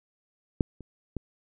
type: clicks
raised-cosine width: 3 ms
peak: -9 / -30 / -19 dBFS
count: 3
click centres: 0.608 / 0.807 / 1.167 s
effects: none